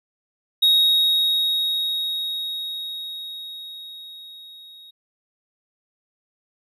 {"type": "tone with level ramp", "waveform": "triangle", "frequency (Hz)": 3767, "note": "A#7", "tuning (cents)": 17, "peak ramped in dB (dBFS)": [-11, -41], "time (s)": [0.62, 4.91], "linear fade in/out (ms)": 10, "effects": []}